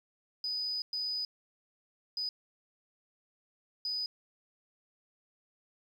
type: tone bursts at uneven times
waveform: sine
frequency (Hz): 4978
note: D#8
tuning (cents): 0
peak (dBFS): -32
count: 4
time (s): 0.44-0.82 / 0.93-1.25 / 2.17-2.29 / 3.85-4.06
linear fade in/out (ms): 2
effects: 10-bit